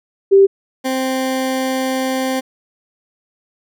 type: tone pair in turn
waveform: sine / 20% pulse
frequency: 392 / 261.6 Hz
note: G4 / C4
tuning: 0 / 0 cents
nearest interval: perfect fifth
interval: 700 cents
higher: first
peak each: -5 / -12 dBFS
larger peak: first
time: 0.31-0.47 / 0.84-2.41 s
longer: second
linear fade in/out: 20 ms
effects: none